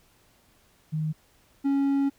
sine / triangle tone pair in turn, 155.56 / 277.2 Hz, D#3 / C#4, 0 / 0 cents, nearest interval minor seventh, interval 1000 cents, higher second, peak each -25 / -19 dBFS, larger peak second, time 0.92-1.13 / 1.64-2.1 s, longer second, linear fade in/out 20 ms, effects pink hiss -62 dBFS RMS until 2.18 s

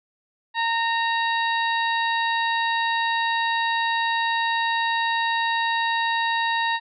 harmonic tone with a mistuned harmonic, 920 Hz, A#5, 23 cents flat, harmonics 1 / 2 / 3 / 4 / 5, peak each -23 / -25 / -33 / -30 / -41 dBFS, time 0.54-6.8 s, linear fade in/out 50 ms, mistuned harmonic 4, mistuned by +61 cents, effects none

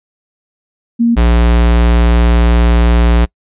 sine / square tone pair in turn, 234 / 58.63 Hz, A#3 / A#1, +7 / +11 cents, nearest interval 2 octaves, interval 2396 cents, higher first, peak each -7 dBFS, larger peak neither, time 0.99-1.16 / 1.16-3.26 s, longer second, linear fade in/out 20 ms, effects noise-tail reverb RT60 0.1 s tail -26 dB re dry + resampled to 8000 Hz

